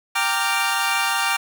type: chord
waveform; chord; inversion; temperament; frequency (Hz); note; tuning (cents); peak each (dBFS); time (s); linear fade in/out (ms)
20% pulse; G minor seventh; none; equal with one note detuned; 784 / 922.7 / 1174.7 / 1396.9; G5 / Bb5 / D6 / F6; 0 / -18 / 0 / 0; -20; 0.15-1.37; 10
effects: none